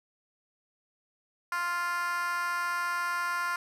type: tone with high-pass filter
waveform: 10% pulse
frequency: 349.2 Hz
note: F4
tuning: in tune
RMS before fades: -31 dBFS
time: 1.52-3.56 s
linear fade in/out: 2 ms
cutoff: 1200 Hz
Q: 7
effects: resampled to 32000 Hz + 9-bit